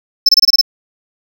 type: tone bursts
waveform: triangle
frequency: 5274 Hz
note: E8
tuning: in tune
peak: -3 dBFS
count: 7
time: 0.26-0.613 s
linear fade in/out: 5 ms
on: 29 ms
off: 25 ms
effects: none